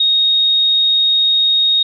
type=tone; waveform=sine; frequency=3734 Hz; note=A#7; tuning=2 cents sharp; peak=-10 dBFS; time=0-1.83 s; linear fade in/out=5 ms; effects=none